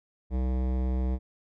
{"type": "tone with hard clipping", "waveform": "sine", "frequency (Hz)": 63.7, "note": "C2", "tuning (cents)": -46, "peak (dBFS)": -27, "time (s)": [0.3, 1.19], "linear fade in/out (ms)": 50, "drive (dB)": 17, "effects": []}